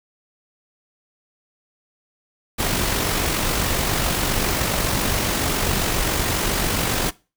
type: noise with amplitude modulation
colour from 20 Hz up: pink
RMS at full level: -20 dBFS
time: 2.58-7.11 s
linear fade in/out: 20 ms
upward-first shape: sine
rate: 47.3 Hz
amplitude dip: 35%
effects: noise-tail reverb RT60 0.3 s tail -21 dB re dry